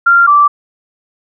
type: tone pair in turn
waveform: sine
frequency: 1387 / 1166.3 Hz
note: F6 / D6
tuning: -12 / -12 cents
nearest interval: minor third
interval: 300 cents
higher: first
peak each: -4 dBFS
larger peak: neither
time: 0.06-0.27 / 0.27-0.48 s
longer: neither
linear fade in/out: 10 ms
effects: none